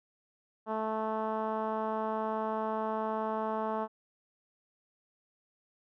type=tone with low-pass filter; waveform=10% pulse; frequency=218.8 Hz; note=A3; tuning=9 cents flat; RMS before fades=-33 dBFS; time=0.66-3.88 s; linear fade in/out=50 ms; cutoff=1000 Hz; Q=1.6; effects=none

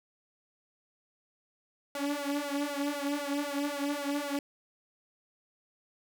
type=tone with flanger; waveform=sawtooth; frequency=286.2 Hz; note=D4; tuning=45 cents flat; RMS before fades=-33 dBFS; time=1.95-4.39 s; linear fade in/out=2 ms; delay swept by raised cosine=1.4 to 3.9 ms; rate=3.9 Hz; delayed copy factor=+1; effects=none

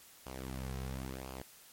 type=tone with flanger; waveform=sawtooth; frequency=65.4 Hz; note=C2; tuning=in tune; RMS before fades=-42 dBFS; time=0.26-1.42 s; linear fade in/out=5 ms; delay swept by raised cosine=0.51 to 3.41 ms; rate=0.96 Hz; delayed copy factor=-0.65; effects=white hiss -58 dBFS RMS until 1.72 s + MP3 64 kbps

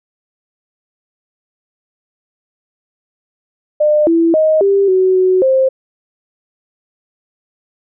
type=tone with pitch steps; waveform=sine; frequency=602 / 332.3 / 626 / 396 / 374.1 / 371.4 / 527 Hz; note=D5 / E4 / D#5 / G4 / F#4 / F#4 / C5; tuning=+43 / +14 / +10 / +18 / +19 / +7 / +12 cents; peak=-8 dBFS; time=3.8-5.69 s; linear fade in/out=10 ms; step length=270 ms; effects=none

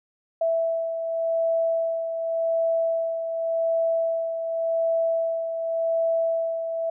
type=beating tone pair; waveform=sine; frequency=659.3 / 660.18 Hz; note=E5 / E5; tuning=0 / +2 cents; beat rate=0.88 Hz; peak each=-22 / -31 dBFS; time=0.41-6.9 s; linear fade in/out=5 ms; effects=none

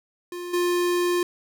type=tone with level steps; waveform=square; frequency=352.7 Hz; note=F4; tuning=17 cents sharp; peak=-32 / -21 dBFS; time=0.32-1.23 s; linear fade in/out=2 ms; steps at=0.53 s; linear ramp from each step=10 ms; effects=none

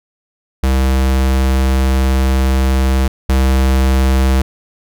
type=tone pair in turn; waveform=square; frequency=65.8 / 65.8 Hz; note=C2 / C2; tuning=+10 / +10 cents; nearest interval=unison; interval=0 cents; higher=neither; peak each=-11 / -10 dBFS; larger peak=second; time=0.63-3.08 / 3.29-4.42 s; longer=first; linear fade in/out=5 ms; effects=none

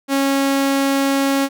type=tone; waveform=sawtooth; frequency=274.6 Hz; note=C#4; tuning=16 cents flat; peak=-11 dBFS; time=0.08-1.49 s; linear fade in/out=50 ms; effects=none

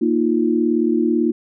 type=chord; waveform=sine; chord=Bb suspended fourth; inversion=none; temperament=equal; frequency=233.1 / 311.1 / 349.2 Hz; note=Bb3 / Eb4 / F4; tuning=0 / 0 / 0 cents; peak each=-19 dBFS; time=0.01-1.32 s; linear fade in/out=10 ms; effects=none

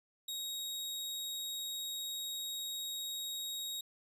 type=tone; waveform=sawtooth; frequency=3777 Hz; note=A#7; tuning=22 cents sharp; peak=-35 dBFS; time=0.28-3.81 s; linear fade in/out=5 ms; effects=resampled to 32000 Hz

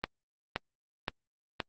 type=click train; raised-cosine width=0.3 ms; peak=-14 dBFS; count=4; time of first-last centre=0.04-1.603 s; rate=1.92 Hz; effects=Opus 24 kbps

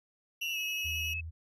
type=tone with pitch glide; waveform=sine; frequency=2717 to 2587 Hz; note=F7 to E7; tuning=-48 to -33 cents; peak=-34 dBFS; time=0.41-1.21 s; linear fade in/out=10 ms; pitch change=-85 cents; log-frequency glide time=0.51-0.58 s
type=tone with vibrato; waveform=35% pulse; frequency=2892 Hz; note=F#7; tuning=40 cents flat; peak=-34 dBFS; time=0.41-1.14 s; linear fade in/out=10 ms; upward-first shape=square; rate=11 Hz; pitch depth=13 cents each way
type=tone; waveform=sine; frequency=81.3 Hz; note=E2; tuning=23 cents flat; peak=-38 dBFS; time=0.84-1.31 s; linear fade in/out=20 ms
effects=none

